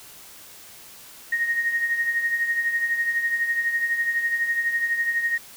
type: tone with tremolo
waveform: sine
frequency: 1864.7 Hz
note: A#6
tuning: in tune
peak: -18 dBFS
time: 1.32-5.38 s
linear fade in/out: 5 ms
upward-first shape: triangle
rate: 12 Hz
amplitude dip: 65%
effects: white hiss -45 dBFS RMS until 5.56 s